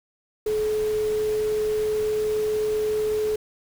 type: tone in noise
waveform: sine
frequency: 428.2 Hz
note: A4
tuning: 47 cents flat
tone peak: -21 dBFS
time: 0.46-3.36 s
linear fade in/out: 5 ms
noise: pink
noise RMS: -39 dBFS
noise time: 0.46-3.36 s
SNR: +15 dB
effects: none